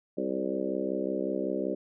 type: harmonic tone with a mistuned harmonic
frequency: 65.4 Hz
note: C2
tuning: in tune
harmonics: 3 / 4 / 5 / 6 / 7 / 8 / 9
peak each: -37 / -36 / -34 / -34 / -38 / -37 / -37 dBFS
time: 0.17-1.75 s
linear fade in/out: 10 ms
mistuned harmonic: 8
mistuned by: +22 cents
effects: none